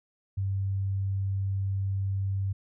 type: tone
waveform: sine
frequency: 97.4 Hz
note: G2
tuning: 11 cents flat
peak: -26 dBFS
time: 0.37-2.53 s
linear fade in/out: 10 ms
effects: none